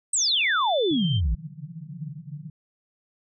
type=exponential sweep; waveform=sine; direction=down; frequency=8580 to 50.1 Hz; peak=-20 dBFS; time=0.13-1.35 s; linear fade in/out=5 ms
type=tone with pitch glide; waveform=sine; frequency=3520 to 3136 Hz; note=A7 to G7; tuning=0 to 0 cents; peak=-29 dBFS; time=0.17-1.21 s; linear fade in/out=50 ms; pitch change=-200 cents; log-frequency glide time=0.88-1.04 s
type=band-pass noise; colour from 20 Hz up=pink; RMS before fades=-37 dBFS; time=0.91-2.5 s; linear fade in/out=2 ms; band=140 to 170 Hz; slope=96 dB/octave
effects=none